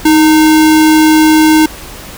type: tone with sample-and-hold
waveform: sine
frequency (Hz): 313.1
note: D#4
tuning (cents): +11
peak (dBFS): -3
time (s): 0.05-1.66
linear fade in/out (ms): 5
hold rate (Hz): 1225
effects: added 50 Hz sine -38 dBFS peak until 2.17 s + pink hiss -29 dBFS RMS until 2.17 s